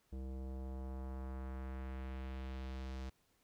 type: tone with low-pass filter sweep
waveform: square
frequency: 65.41 Hz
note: C2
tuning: in tune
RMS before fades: -44 dBFS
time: 0.12-3.1 s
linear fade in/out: 10 ms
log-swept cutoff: 430 to 5900 Hz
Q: 1.1
effects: pink hiss -75 dBFS RMS until 3.43 s